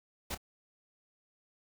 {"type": "noise with echo", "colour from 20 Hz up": "pink", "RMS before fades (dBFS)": -37, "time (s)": [0.3, 0.35], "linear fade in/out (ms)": 10, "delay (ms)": 27, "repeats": 1, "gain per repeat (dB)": -12, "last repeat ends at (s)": 0.377, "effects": []}